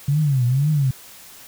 sine tone with vibrato, 136.8 Hz, C#3, 23 cents flat, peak -15 dBFS, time 0.08-0.91 s, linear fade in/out 5 ms, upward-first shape triangle, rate 2 Hz, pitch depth 240 cents each way, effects white hiss -43 dBFS RMS until 1.47 s

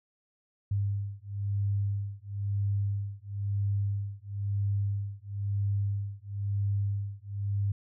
sine beating tone pair, 100 / 101 Hz, G2 / G#2, +35 / -48 cents, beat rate 1 Hz, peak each -31 dBFS, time 0.71-7.72 s, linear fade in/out 5 ms, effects none

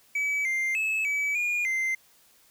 triangle tone with pitch steps, 2287 / 2100 / 2597 / 2289 / 2431 / 2080 Hz, D7 / C7 / E7 / D7 / D#7 / C7, -47 / +6 / -26 / -45 / -41 / -11 cents, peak -23 dBFS, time 0.15-1.95 s, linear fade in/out 5 ms, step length 300 ms, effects white hiss -60 dBFS RMS until 2.5 s

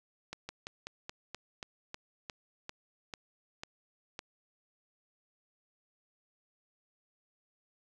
slowing click train, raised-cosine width 0.2 ms, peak -23 dBFS, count 13, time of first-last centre 0.33-4.191 s, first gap 160 ms, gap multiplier 1.12, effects none

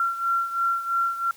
sine beating tone pair, 1366 / 1369 Hz, F6 / F6, -39 / -35 cents, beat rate 3 Hz, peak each -23 / -28 dBFS, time 0-1.31 s, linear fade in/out 2 ms, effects white hiss -51 dBFS RMS until 1.36 s

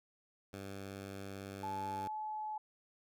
10% pulse tone, 98 Hz, G2, in tune, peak -36 dBFS, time 0.53-2.08 s, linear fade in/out 5 ms
sine tone with pitch glide, 863 to 857.5 Hz, A5 to A5, -34 to -45 cents, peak -38 dBFS, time 1.63-2.58 s, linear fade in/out 5 ms, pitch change -11 cents, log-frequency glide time 1.79-2.44 s
effects none

